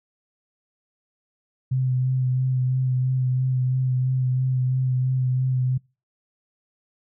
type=tone with vibrato; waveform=sine; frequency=128.6 Hz; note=C3; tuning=30 cents flat; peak=-19 dBFS; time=1.71-5.78 s; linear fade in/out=10 ms; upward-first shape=sine; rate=3 Hz; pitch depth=21 cents each way; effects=noise-tail reverb RT60 0.3 s tail -26 dB re dry